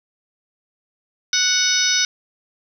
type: harmonic tone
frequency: 740 Hz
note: F#5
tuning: in tune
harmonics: 2 / 3 / 4 / 5 / 6 / 7 / 8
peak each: -24 / -25 / -28 / -22 / -28 / -21 / -21 dBFS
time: 1.33-2.05 s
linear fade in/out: 2 ms
effects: 8-bit